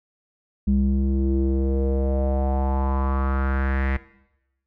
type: tone with low-pass filter sweep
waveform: square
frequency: 67 Hz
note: C2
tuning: 42 cents sharp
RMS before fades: -22 dBFS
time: 0.67-3.97 s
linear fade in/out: 5 ms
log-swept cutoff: 210 to 2000 Hz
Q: 4.3
effects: noise-tail reverb RT60 0.9 s tail -18 dB re dry